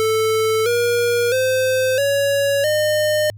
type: tone with pitch steps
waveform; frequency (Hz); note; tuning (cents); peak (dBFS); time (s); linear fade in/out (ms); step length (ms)
square; 440 / 477.1 / 517.2 / 560.8 / 608; A4 / A#4 / C5 / C#5 / D#5; 0 / +40 / -20 / +20 / -40; -16; 0-3.3; 0; 660
effects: added 104 Hz sine -35 dBFS peak until 3.37 s